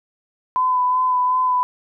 sine tone with vibrato, 1007 Hz, B5, 33 cents sharp, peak -15 dBFS, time 0.56-1.63 s, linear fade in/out 0 ms, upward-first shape sine, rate 2.7 Hz, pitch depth 19 cents each way, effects none

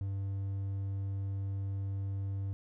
triangle tone, 98 Hz, G2, in tune, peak -31 dBFS, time 0.01-2.53 s, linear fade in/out 0 ms, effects none

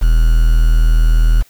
triangle tone with quantisation, 40.23 Hz, E1, 41 cents flat, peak -5 dBFS, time 0.01-1.43 s, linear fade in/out 20 ms, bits 5, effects white hiss -50 dBFS RMS until 1.49 s

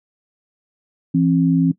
sine tone pair together, 167.2 / 267.3 Hz, E3 / C4, +25 / +37 cents, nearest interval minor sixth, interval 812 cents, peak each -15 dBFS, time 1.14-1.72 s, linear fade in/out 10 ms, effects noise-tail reverb RT60 0.1 s tail -18 dB re dry

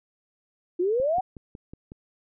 sine exponential sweep, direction up, 340 to 774 Hz, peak -21 dBFS, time 0.79-1.21 s, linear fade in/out 10 ms
click train, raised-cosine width 3 ms, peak -28 dBFS, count 6, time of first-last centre 1-1.919 s, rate 5.44 Hz
effects none

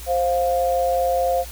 sine tone pair together, 526 / 701.5 Hz, C5 / F5, +9 / +8 cents, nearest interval perfect fourth, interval 499 cents, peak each -20 dBFS, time 0.06-1.45 s, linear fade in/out 50 ms, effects added 60 Hz sine -35 dBFS peak until 1.51 s + white hiss -39 dBFS RMS until 1.51 s

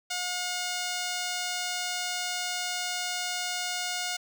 5% pulse tone with notch filter, 720 Hz, F#5, 47 cents flat, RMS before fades -32 dBFS, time 0.1-4.17 s, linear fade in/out 10 ms, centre 11000 Hz, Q 1.4, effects none

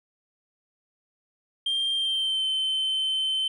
sine tone with pitch glide, 3182 to 3079 Hz, G7 to G7, +25 to -32 cents, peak -21 dBFS, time 1.66-3.48 s, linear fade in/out 5 ms, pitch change -57 cents, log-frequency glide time 1.95-2.46 s, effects tanh soft clip ceiling -22 dBFS

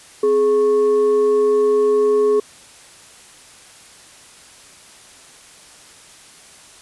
sine tone with frequency modulation, 420 Hz, G#4, 19 cents sharp, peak -12 dBFS, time 0.23-2.4 s, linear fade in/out 5 ms, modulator 678 Hz, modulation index 0.31, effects white hiss -44 dBFS RMS until 6.81 s + resampled to 24000 Hz

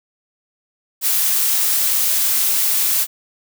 blue noise, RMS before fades -17 dBFS, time 1.01-3.07 s, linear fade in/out 50 ms, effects none

